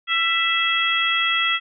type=harmonic tone with a mistuned harmonic; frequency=659.3 Hz; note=E5; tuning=in tune; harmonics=2 / 3 / 4 / 5; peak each=-24 / -23 / -24 / -22 dBFS; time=0.07-1.6 s; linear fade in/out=50 ms; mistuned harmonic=2; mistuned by=+34 cents; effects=none